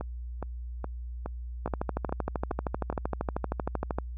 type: two click trains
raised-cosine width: 1 ms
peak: -20 / -15 dBFS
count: 8 / 31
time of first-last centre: 0.01-2.927 / 1.66-3.986 s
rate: 2.4 / 12.9 Hz
effects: added 60 Hz sine -35 dBFS peak until 4.17 s